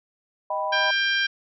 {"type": "chord", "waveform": "sine", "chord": "Eb augmented", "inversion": "none", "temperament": "equal", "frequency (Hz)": [622.3, 784, 987.8], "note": ["Eb5", "G5", "B5"], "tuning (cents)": [0, 0, 0], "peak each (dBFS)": [-28, -30, -27], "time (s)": [0.5, 0.91], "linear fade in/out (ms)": 5}
{"type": "harmonic tone", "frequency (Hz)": 794, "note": "G5", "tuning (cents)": 22, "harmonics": [2, 3, 4, 5, 6, 7], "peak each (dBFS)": [-22, -30, -27, -35, -35, -34], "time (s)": [0.72, 1.27], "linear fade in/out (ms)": 10}
{"effects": []}